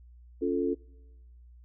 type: chord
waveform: sine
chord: Db augmented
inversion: none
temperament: equal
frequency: 277.2 / 349.2 / 440 Hz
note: Db4 / F4 / A4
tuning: 0 / 0 / 0 cents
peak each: -30 dBFS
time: 0.41-0.75 s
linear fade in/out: 20 ms
effects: noise-tail reverb RT60 1.0 s tail -24 dB re dry + added 60 Hz sine -50 dBFS peak until 1.64 s